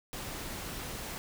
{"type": "noise", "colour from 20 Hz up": "pink", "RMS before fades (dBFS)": -40, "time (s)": [0.13, 1.18], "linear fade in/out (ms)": 0, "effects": []}